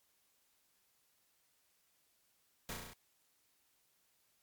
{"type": "noise with echo", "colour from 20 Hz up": "pink", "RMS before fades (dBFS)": -43, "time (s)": [2.69, 2.73], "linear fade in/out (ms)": 0, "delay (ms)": 34, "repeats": 6, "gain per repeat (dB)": -2, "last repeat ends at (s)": 2.934, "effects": ["white hiss -75 dBFS RMS until 4.42 s", "MP3 96 kbps"]}